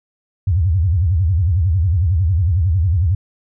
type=tone with vibrato; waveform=sine; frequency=87.31 Hz; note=F2; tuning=in tune; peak=-12 dBFS; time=0.47-3.15 s; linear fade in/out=5 ms; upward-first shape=sine; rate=11 Hz; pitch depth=250 cents each way; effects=none